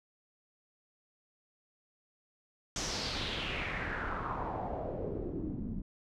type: noise with low-pass filter sweep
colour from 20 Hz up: pink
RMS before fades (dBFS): -37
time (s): 2.76-5.82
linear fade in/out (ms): 2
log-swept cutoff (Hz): 6500 to 200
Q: 3.6
effects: none